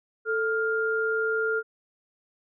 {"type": "tone pair together", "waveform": "sine", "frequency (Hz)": [442.5, 1404], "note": ["A4", "F6"], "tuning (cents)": [10, 9], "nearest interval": "octave + minor sixth", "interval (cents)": 1999, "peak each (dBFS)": -26, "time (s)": [0.25, 1.63], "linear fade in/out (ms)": 50, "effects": []}